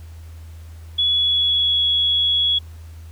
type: tone with pitch glide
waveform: sine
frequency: 3391 to 3356 Hz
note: G#7 to G#7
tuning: +35 to +17 cents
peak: -15 dBFS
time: 0.98-2.59 s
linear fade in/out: 10 ms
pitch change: -18 cents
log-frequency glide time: 1.12-1.85 s
effects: added 81 Hz sine -35 dBFS peak until 3.11 s + pink hiss -52 dBFS RMS until 3.11 s